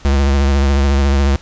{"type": "tone with vibrato", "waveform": "square", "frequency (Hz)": 69.3, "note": "C#2", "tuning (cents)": 0, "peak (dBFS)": -11, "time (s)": [0.05, 1.36], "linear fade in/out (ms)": 0, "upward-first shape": "triangle", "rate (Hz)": 14, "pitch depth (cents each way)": 58, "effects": ["pink hiss -42 dBFS RMS until 1.41 s", "resampled to 16000 Hz"]}